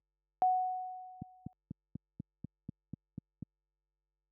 sine tone with exponential decay, 740 Hz, F#5, in tune, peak -23 dBFS, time 0.42-1.53 s, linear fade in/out 0 ms, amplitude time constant 240 ms
click train, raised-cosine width 5 ms, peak -24 dBFS, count 10, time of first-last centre 1.22-3.426 s, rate 4.08 Hz
effects added 50 Hz sine -68 dBFS peak until 4.31 s + high-pass 150 Hz 12 dB/octave

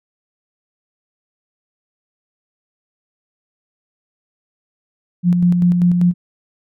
sine tone with tremolo, 176.2 Hz, F3, 16 cents sharp, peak -9 dBFS, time 5.23-6.14 s, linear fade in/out 50 ms, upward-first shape square, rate 5.1 Hz, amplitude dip 35%, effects none

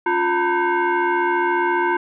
sine tone with frequency modulation, 277.2 Hz, C#4, in tune, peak -16 dBFS, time 0.06-1.97 s, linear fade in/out 5 ms, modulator 629 Hz, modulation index 2.2, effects none

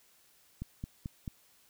click train, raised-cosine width 5 ms, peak -25 dBFS, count 4, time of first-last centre 0.62-1.278 s, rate 4.56 Hz, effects white hiss -65 dBFS RMS until 1.69 s

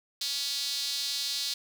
sawtooth tone with high-pass filter, 281 Hz, C#4, 24 cents sharp, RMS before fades -32 dBFS, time 0.21-1.54 s, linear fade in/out 5 ms, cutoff 4200 Hz, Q 4, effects none

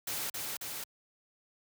white noise with echo, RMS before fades -36 dBFS, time 0.07-0.3 s, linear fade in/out 5 ms, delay 270 ms, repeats 2, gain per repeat -2 dB, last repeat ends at 0.84 s, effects high-pass 80 Hz 12 dB/octave

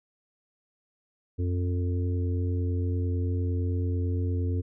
harmonic tone with a mistuned harmonic, 88.9 Hz, F2, 31 cents sharp, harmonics 1 / 3 / 4 / 5, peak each -25 / -35 / -40 / -39 dBFS, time 1.38-4.62 s, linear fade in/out 20 ms, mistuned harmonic 1, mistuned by +15 cents, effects none

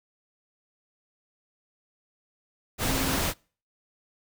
sine tone in noise, 266 Hz, C4, 29 cents sharp, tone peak -32 dBFS, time 2.86-3.19 s, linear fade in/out 50 ms, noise pink, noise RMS -27 dBFS, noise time 2.78-3.34 s, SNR -8 dB, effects noise-tail reverb RT60 0.4 s tail -26 dB re dry

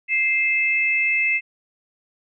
sine tone pair together, 2099 / 2615 Hz, C7 / E7, +5 / -15 cents, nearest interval major third, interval 380 cents, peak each -20 dBFS, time 0.08-1.41 s, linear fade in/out 50 ms, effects none

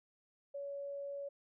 sine tone, 563 Hz, C#5, 27 cents sharp, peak -40 dBFS, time 0.54-1.29 s, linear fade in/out 10 ms, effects none

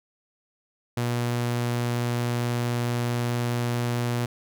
sawtooth tone, 120.3 Hz, B2, 45 cents flat, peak -20 dBFS, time 0.97-4.26 s, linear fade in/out 5 ms, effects none

